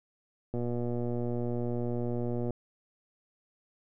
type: click train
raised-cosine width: 2 ms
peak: -21 dBFS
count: 237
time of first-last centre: 0.54-2.507 s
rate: 120 Hz
effects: none